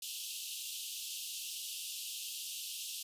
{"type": "high-pass noise", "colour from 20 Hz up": "pink", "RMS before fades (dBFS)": -42, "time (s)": [0.02, 3.03], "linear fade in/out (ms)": 5, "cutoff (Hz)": 2700, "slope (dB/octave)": 96, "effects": ["resampled to 32000 Hz"]}